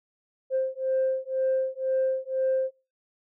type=beating tone pair; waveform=sine; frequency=524 / 526 Hz; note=C5 / C5; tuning=+2 / +9 cents; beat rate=2 Hz; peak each=-26 dBFS; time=0.5-2.71 s; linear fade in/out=50 ms; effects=noise-tail reverb RT60 0.3 s tail -24 dB re dry + tanh soft clip ceiling -18 dBFS